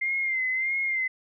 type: tone with vibrato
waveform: sine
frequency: 2093 Hz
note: C7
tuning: in tune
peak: -24 dBFS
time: 0.01-1.08 s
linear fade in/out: 10 ms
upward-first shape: sine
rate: 1.6 Hz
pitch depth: 53 cents each way
effects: none